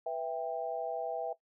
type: chord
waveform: sine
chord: E minor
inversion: second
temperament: just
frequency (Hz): 494.4 / 659.3 / 791.1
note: B4 / E5 / G5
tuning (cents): +2 / 0 / +16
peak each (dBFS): -39 / -35 / -38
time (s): 0.06-1.33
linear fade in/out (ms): 5
effects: noise-tail reverb RT60 0.1 s tail -17 dB re dry